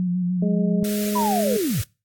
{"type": "tone with vibrato", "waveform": "sine", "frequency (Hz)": 179.3, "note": "F3", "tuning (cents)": 46, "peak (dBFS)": -19, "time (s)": [0, 0.83], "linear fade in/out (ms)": 0, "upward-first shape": "square", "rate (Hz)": 6.7, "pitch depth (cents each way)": 24}
{"type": "harmonic tone", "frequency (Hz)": 207.7, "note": "G#3", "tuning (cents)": 0, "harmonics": [1, 2, 3], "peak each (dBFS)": [-22, -28, -32], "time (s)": [0.42, 1.57], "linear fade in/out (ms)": 5}
{"type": "band-stop noise", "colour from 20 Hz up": "white", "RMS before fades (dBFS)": -32, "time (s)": [0.84, 1.84], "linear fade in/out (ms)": 5, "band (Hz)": [630, 1300], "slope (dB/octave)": 48}
{"type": "linear sweep", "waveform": "sine", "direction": "down", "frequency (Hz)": [1018, 77.78], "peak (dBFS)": -20, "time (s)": [1.15, 1.82], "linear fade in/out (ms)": 10}
{"effects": ["noise-tail reverb RT60 0.3 s tail -25 dB re dry", "AAC 64 kbps"]}